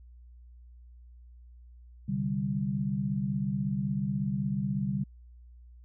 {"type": "chord", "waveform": "sine", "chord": "C suspended second", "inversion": "none", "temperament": "just", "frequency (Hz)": [130.81, 147.16, 196.22], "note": ["C3", "D3", "G3"], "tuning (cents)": [0, 4, 2], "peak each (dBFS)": [-34, -33, -30], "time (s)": [2.08, 5.04], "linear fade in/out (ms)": 10, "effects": ["added 60 Hz sine -49 dBFS peak until 5.84 s"]}